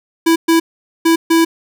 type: tone bursts at uneven times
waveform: square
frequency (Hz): 329.6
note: E4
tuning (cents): 0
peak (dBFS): -9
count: 4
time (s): 0.26-0.36 / 0.48-0.6 / 1.05-1.16 / 1.3-1.45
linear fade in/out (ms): 10
effects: none